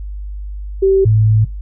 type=tone pair in turn; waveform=sine; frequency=386.5 / 108.46 Hz; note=G4 / A2; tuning=-24 / -24 cents; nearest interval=octave + minor seventh; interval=2200 cents; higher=first; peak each=-8 dBFS; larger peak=neither; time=0.82-1.05 / 1.05-1.45 s; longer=second; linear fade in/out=10 ms; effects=noise-tail reverb RT60 0.2 s tail -22 dB re dry + added 50 Hz sine -23 dBFS peak until 1.61 s

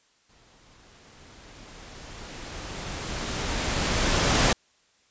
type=noise with exponential growth; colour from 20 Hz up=pink; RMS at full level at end=-19 dBFS; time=0.29-4.53 s; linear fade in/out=5 ms; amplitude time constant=920 ms; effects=white hiss -64 dBFS RMS until 5.1 s + resampled to 16000 Hz

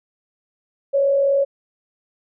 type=tone with frequency modulation; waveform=sine; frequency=555 Hz; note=C#5; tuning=2 cents sharp; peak=-14 dBFS; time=0.93-1.45 s; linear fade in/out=20 ms; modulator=44.1 Hz; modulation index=0.33; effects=none

